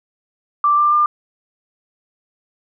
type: tone with pitch steps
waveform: sine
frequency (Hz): 1174.7 / 1187 / 1199.4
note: D6 / D6 / D6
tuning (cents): 0 / +18 / +36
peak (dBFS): -11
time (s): 0.64-1.06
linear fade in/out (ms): 2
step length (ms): 140
effects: none